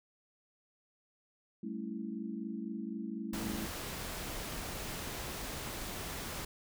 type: chord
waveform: sine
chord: A dominant seventh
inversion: third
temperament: equal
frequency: 196 / 220 / 277.2 / 329.6 Hz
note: G3 / A3 / C#4 / E4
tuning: 0 / 0 / 0 / 0 cents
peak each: -43 / -40 / -46 / -44 dBFS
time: 1.63-3.66 s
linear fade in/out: 5 ms
type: noise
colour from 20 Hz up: pink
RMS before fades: -41 dBFS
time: 3.33-6.45 s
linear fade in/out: 5 ms
effects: none